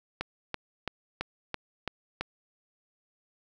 click train, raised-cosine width 0.3 ms, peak -15 dBFS, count 7, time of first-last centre 0.21-2.21 s, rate 3 Hz, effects 9-bit

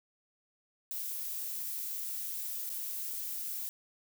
violet noise with dropouts, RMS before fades -38 dBFS, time 0.91-3.69 s, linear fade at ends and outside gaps 0 ms, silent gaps 2.693-2.7 s, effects none

